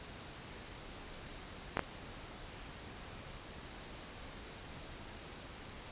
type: clicks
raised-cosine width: 0.5 ms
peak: -16 dBFS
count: 2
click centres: 1.771 / 1.793 s
effects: pink hiss -49 dBFS RMS until 5.91 s + resampled to 8000 Hz